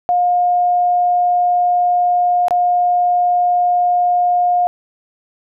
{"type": "tone with dropouts", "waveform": "sine", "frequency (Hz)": 712, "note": "F5", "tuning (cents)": 33, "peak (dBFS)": -11, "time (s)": [0.09, 4.67], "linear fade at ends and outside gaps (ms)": 0, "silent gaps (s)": [2.483, 2.508], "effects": []}